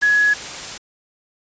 sine tone in noise, 1681 Hz, G#6, 20 cents sharp, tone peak -12 dBFS, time 0.02-0.34 s, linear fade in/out 10 ms, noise white, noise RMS -30 dBFS, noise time 0.01-0.78 s, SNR +15 dB, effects resampled to 16000 Hz

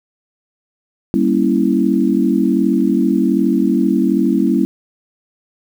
sine chord, G diminished seventh, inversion none, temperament equal with one note detuned, 196 / 234.6 / 277.2 / 329.6 Hz, G3 / Bb3 / Db4 / Fb4, 0 / +11 / 0 / 0 cents, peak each -17 dBFS, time 1.14-4.65 s, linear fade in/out 0 ms, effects 7-bit

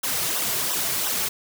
white noise with flanger, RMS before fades -25 dBFS, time 0.03-1.29 s, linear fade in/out 10 ms, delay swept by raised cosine 0.42 to 4.02 ms, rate 2.9 Hz, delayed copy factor -0.7, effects none

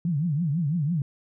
sine tone with vibrato, 157.4 Hz, D#3, 20 cents sharp, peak -22 dBFS, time 0.05-1.02 s, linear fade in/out 2 ms, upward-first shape triangle, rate 6 Hz, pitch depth 270 cents each way, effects none

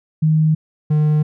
sine / triangle tone pair in turn, 156.4 / 151.77 Hz, D#3 / D#3, +9 / -43 cents, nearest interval minor second, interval 52 cents, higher first, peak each -11 / -10 dBFS, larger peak second, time 0.22-0.55 / 0.9-1.23 s, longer neither, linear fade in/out 10 ms, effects none

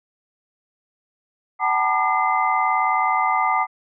sine tone cluster, 757 / 877 / 956 / 1202 / 2059 Hz, F#5 / A5 / A#5 / D6 / C7, +39 / -6 / +43 / +40 / -28 cents, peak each -23 / -23 / -26 / -21 / -26 dBFS, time 1.59-3.67 s, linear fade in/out 50 ms, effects none

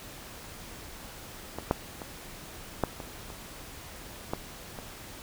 clicks, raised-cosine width 1 ms, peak -20 / -9 / -24 / -10 / -23 / -30 / -15 / -24 dBFS, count 8, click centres 1.586 / 1.711 / 2.018 / 2.837 / 3.002 / 3.302 / 4.335 / 4.788 s, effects pink hiss -45 dBFS RMS until 5.22 s

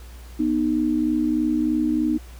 sine tone pair together, 244 / 307.2 Hz, B3 / D#4, -21 / -22 cents, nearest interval major third, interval 399 cents, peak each -23 / -20 dBFS, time 0.39-2.18 s, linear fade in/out 10 ms, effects added 60 Hz sine -38 dBFS peak until 2.39 s + pink hiss -49 dBFS RMS until 2.39 s

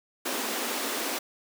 pink high-pass noise, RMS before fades -31 dBFS, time 0.25-1.19 s, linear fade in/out 10 ms, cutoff 220 Hz, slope 96 dB/octave, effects none

